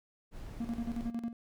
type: noise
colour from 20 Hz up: brown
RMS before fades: -44 dBFS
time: 0.31-1.12 s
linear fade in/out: 50 ms
type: tone with tremolo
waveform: triangle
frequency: 233.1 Hz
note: A#3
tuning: in tune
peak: -30 dBFS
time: 0.6-1.33 s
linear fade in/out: 5 ms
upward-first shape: square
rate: 11 Hz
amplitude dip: 70%
effects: none